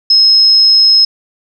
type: tone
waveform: sine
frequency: 5160 Hz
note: E8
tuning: 38 cents flat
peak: -4 dBFS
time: 0.1-1.05 s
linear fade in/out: 5 ms
effects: none